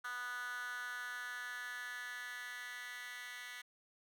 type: tone with high-pass filter sweep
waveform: 10% pulse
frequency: 246.3 Hz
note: B3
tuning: 5 cents flat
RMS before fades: -45 dBFS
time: 0.04-3.62 s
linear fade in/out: 10 ms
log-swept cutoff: 1400 to 2100 Hz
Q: 5.2
effects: none